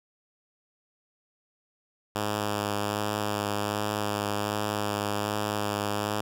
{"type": "tone with vibrato", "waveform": "5% pulse", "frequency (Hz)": 103.83, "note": "G#2", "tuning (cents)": 0, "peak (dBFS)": -16, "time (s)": [2.15, 6.21], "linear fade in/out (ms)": 5, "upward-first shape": "triangle", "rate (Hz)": 1.3, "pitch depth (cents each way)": 19, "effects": []}